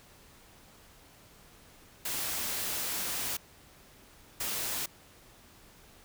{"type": "noise bursts at uneven times", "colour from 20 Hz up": "white", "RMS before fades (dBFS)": -34, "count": 2, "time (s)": [[2.05, 3.37], [4.4, 4.86]], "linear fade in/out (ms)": 5, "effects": ["pink hiss -57 dBFS RMS until 6.04 s"]}